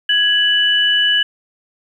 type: tone pair together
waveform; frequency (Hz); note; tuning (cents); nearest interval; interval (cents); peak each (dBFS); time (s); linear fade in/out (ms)
sine; 1665 / 2967; G#6 / F#7; +4 / +4; minor seventh; 1000; -16 / -13; 0.09-1.23; 5
effects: 8-bit